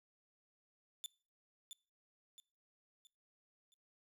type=tone with echo; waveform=sawtooth; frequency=3520 Hz; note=A7; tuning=in tune; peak=-38 dBFS; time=1.04-1.06 s; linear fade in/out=0 ms; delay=670 ms; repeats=4; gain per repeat=-7 dB; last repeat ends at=3.74 s; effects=noise-tail reverb RT60 0.4 s tail -23 dB re dry